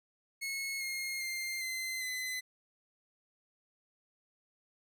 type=tone with pitch steps; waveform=sawtooth; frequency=2182 / 2142 / 2103 / 2064 / 2026 Hz; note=C#7 / C7 / C7 / C7 / B6; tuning=-28 / +40 / +8 / -24 / +44 cents; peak=-32 dBFS; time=0.41-2.41 s; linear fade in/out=20 ms; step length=400 ms; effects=none